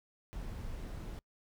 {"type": "noise", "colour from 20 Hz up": "brown", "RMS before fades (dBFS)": -42, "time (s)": [0.33, 1.19], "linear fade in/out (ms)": 0, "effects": ["noise-tail reverb RT60 0.1 s tail -26 dB re dry"]}